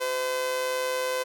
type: tone with amplitude modulation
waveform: sawtooth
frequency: 510 Hz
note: C5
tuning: 44 cents flat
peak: -20 dBFS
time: 0-1.24 s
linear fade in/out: 20 ms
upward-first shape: sine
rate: 142 Hz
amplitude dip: 45%
effects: none